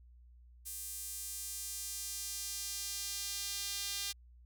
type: tone with high-pass filter sweep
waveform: sawtooth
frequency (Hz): 400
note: G4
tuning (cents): +35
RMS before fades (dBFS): -41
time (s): 0.65-4.13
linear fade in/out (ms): 20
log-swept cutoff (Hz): 9600 to 3900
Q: 1.1
effects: added 60 Hz sine -56 dBFS peak until 4.45 s